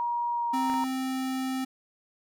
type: tone with pitch glide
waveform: sine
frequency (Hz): 951 to 933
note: A#5 to A#5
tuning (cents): +34 to +1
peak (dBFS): -26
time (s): 0-0.84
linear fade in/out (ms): 0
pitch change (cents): -33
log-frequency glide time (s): 0.31-0.72
type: tone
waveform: square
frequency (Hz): 261.5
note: C4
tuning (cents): -1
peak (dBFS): -29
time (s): 0.53-1.65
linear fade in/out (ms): 10
type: clicks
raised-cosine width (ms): 0.5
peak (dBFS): -23 / -26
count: 2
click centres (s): 0.699 / 0.74
effects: none